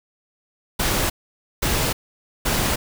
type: noise bursts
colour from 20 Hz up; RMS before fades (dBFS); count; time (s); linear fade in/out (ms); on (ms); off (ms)
pink; -21; 3; 0.79-2.76; 10; 310; 520
effects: none